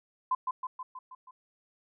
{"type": "tone with echo", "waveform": "sine", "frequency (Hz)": 1022, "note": "C6", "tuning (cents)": -41, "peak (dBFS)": -24, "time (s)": [0.31, 0.35], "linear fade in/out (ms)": 5, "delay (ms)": 160, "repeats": 6, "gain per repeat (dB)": -4, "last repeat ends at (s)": 1.31, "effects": []}